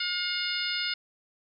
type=harmonic tone; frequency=716 Hz; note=F5; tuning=43 cents sharp; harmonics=2 / 3 / 4 / 5 / 6 / 7; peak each=-35 / -35 / -35 / -35 / -35 / -35 dBFS; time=0-0.94 s; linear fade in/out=5 ms; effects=none